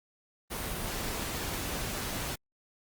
pink noise, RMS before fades -35 dBFS, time 0.5-2.36 s, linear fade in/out 20 ms, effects Opus 32 kbps

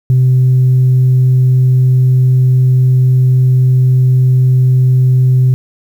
sine tone, 128.3 Hz, C3, 34 cents flat, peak -4 dBFS, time 0.1-5.54 s, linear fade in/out 0 ms, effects tanh soft clip ceiling -3 dBFS + 7-bit

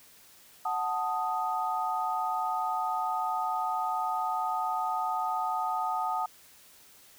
sine chord, D# diminished, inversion first, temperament equal, 740 / 880 / 1244.5 Hz, F#5 / A5 / D#6, 0 / 0 / 0 cents, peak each -32 dBFS, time 0.65-6.26 s, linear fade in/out 5 ms, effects white hiss -56 dBFS RMS until 7.18 s

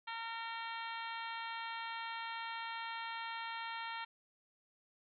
harmonic tone, 457.6 Hz, A#4, 32 cents flat, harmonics 2 / 3 / 4 / 5 / 6 / 7 / 8 / 9, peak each -44 / -47 / -48 / -50 / -53 / -51 / -55 / -56 dBFS, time 0.07-4.05 s, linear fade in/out 10 ms, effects none

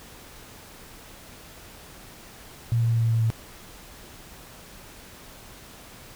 sine tone with pitch steps, 116.54 / 115.8 / 115.07 / 114.34 / 113.62 / 112.9 Hz, A#2 / A#2 / A#2 / A#2 / A#2 / A2, 0 / -11 / -22 / -33 / -44 / +45 cents, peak -19 dBFS, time 2.72-3.302 s, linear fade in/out 0 ms, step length 97 ms, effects pink hiss -46 dBFS RMS until 6.15 s

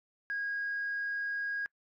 sine tone, 1639 Hz, G#6, 23 cents flat, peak -31 dBFS, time 0.3-1.66 s, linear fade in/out 0 ms, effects noise-tail reverb RT60 0.1 s tail -25 dB re dry + tanh soft clip ceiling -28 dBFS

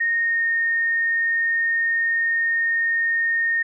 sine tone with pitch glide, 1852 to 1840.3 Hz, A#6 to A#6, -12 to -23 cents, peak -18 dBFS, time 0-3.63 s, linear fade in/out 10 ms, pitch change -11 cents, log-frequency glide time 0.23-0.45 s, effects none

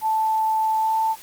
sine tone with pitch glide, 878 to 886.2 Hz, A5 to A5, -4 to +12 cents, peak -18 dBFS, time 0.01-1.16 s, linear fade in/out 50 ms, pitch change +16 cents, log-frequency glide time 0.77-0.97 s, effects white hiss -44 dBFS RMS until 1.22 s + Opus 32 kbps

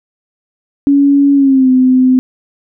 sine tone with pitch glide, 281.3 to 256.5 Hz, C#4 to C4, +26 to -34 cents, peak -5 dBFS, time 0.87-2.19 s, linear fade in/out 0 ms, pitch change -160 cents, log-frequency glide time 1.34-1.7 s, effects none

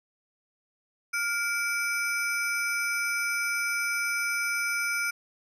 square ring-modulated tone, 1860 Hz, A#6, 4 cents flat, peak -24 dBFS, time 1.13-5.11 s, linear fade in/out 10 ms, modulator 454 Hz, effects resampled to 32000 Hz

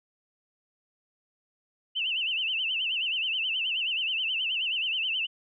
sine tone with vibrato, 2847 Hz, F7, 33 cents sharp, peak -26 dBFS, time 1.95-5.27 s, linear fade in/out 20 ms, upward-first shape sine, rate 9.4 Hz, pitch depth 150 cents each way, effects none

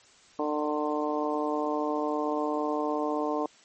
harmonic tone, 150 Hz, D3, 37 cents sharp, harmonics 2 / 3 / 4 / 5 / 6 / 7, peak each -31 / -32 / -33 / -35 / -36 / -35 dBFS, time 0.39-3.46 s, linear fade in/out 2 ms, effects white hiss -57 dBFS RMS until 3.64 s + MP3 32 kbps

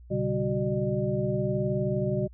sine tone cluster, 122.6 / 141.8 / 194.9 / 373.5 / 603 Hz, B2 / C#3 / G3 / F#4 / D5, -12 / +40 / -10 / +16 / +46 cents, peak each -31 dBFS, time 0.1-2.28 s, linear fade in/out 20 ms, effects added 60 Hz sine -46 dBFS peak until 2.33 s

